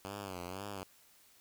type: tone with vibrato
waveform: 5% pulse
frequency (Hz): 94.7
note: F#2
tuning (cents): +41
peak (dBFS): -30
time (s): 0.05-0.83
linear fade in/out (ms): 0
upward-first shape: sine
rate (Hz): 2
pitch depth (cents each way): 130
effects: white hiss -64 dBFS RMS until 1.4 s